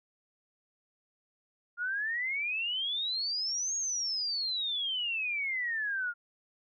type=exponential two-way sweep; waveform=sine; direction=up then down; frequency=1400 to 6645 to 1400 Hz; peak=-30 dBFS; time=1.77-6.14 s; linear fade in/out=50 ms; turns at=3.76 s; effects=none